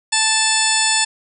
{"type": "harmonic tone", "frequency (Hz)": 880, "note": "A5", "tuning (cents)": 0, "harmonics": [1, 2, 3, 4, 5, 6, 8, 9, 10], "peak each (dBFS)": [-23, -23, -23, -23, -23, -23, -23, -23, -23], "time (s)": [0.12, 1.05], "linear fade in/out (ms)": 10, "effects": []}